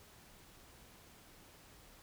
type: silence
effects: pink hiss -60 dBFS RMS until 2.02 s